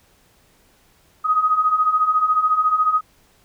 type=beating tone pair; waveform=sine; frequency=1244.5 / 1258.5 Hz; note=D#6 / D#6; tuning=0 / +19 cents; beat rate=14 Hz; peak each=-21 / -16 dBFS; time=1.24-3.01 s; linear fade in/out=20 ms; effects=pink hiss -57 dBFS RMS until 3.44 s